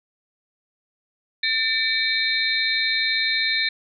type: tone cluster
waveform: sine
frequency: 1792 / 2299 / 3692 / 4104 Hz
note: A6 / D7 / A#7 / C8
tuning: +31 / -37 / -17 / -34 cents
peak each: -25 dBFS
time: 1.43-3.69 s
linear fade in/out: 5 ms
effects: none